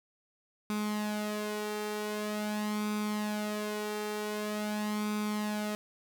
sawtooth tone with flanger, 210.7 Hz, G#3, 25 cents sharp, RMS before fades -34 dBFS, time 0.7-5.75 s, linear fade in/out 0 ms, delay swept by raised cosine 0.83 to 2.23 ms, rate 0.45 Hz, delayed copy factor +0.6, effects none

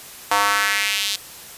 square tone with high-pass filter sweep, 101.6 Hz, G#2, 38 cents flat, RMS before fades -20 dBFS, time 0.31-1.16 s, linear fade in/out 5 ms, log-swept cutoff 890 to 3900 Hz, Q 2.1, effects white hiss -39 dBFS RMS until 1.57 s + resampled to 32000 Hz

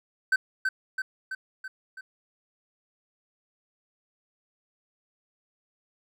triangle tone with echo, 1536 Hz, G6, 36 cents flat, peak -17 dBFS, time 0.32-0.36 s, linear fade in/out 5 ms, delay 330 ms, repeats 5, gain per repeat -4 dB, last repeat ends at 2.01 s, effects none

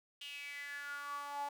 sawtooth tone with high-pass filter sweep, 286.3 Hz, D4, 44 cents flat, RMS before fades -44 dBFS, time 0.21-1.49 s, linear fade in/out 5 ms, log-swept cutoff 3000 to 790 Hz, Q 8.7, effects none

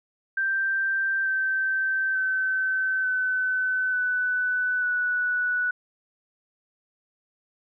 sine tone with pitch steps, 1570 / 1551.1 / 1532.4 / 1513.9 / 1495.6 / 1477.6 Hz, G6 / G6 / G6 / F#6 / F#6 / F#6, +2 / -19 / -40 / +39 / +18 / -3 cents, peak -22 dBFS, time 0.37-5.71 s, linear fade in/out 5 ms, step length 890 ms, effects none

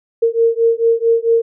sine beating tone pair, 457.5 / 462 Hz, A#4 / A#4, -32 / -16 cents, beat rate 4.5 Hz, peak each -14 dBFS, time 0.22-1.42 s, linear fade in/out 10 ms, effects none

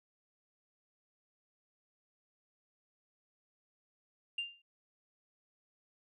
sine tone with exponential decay, 2794 Hz, F7, in tune, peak -30 dBFS, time 4.38-4.62 s, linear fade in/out 5 ms, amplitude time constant 51 ms, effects tanh soft clip ceiling -29 dBFS

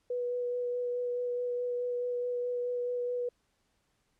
sine tone with vibrato, 489.7 Hz, B4, 15 cents flat, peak -30 dBFS, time 0.1-3.29 s, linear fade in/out 5 ms, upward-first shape sine, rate 4.7 Hz, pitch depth 11 cents each way, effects pink hiss -75 dBFS RMS until 4.19 s + low-pass 10000 Hz 12 dB/octave

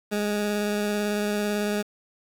20% pulse tone with vibrato, 207.6 Hz, G#3, in tune, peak -19 dBFS, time 0.11-1.83 s, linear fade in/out 20 ms, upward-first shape square, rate 18 Hz, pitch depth 10 cents each way, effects 8-bit

